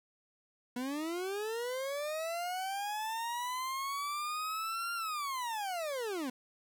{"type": "linear two-way sweep", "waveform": "40% pulse", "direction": "up then down", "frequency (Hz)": [240, 1396.9, 240], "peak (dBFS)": -34, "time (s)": [0.76, 6.3], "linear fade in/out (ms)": 5, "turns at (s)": 4.94, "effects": ["10-bit"]}